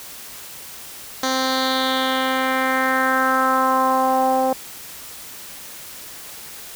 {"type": "tone with low-pass filter sweep", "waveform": "10% pulse", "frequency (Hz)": 261.6, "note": "C4", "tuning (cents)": 0, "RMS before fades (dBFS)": -19, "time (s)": [1.23, 4.53], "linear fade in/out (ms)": 2, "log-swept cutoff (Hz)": [5600, 670], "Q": 3, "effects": ["white hiss -37 dBFS RMS until 6.75 s"]}